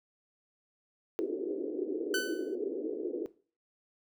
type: band-pass noise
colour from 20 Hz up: pink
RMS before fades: -35 dBFS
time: 1.19-3.26 s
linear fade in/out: 0 ms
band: 310 to 450 Hz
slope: 48 dB/octave
type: tone with exponential decay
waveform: sawtooth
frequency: 1509 Hz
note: F#6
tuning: 34 cents sharp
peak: -24 dBFS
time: 2.14-2.55 s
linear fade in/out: 2 ms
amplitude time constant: 89 ms
effects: noise-tail reverb RT60 0.4 s tail -18 dB re dry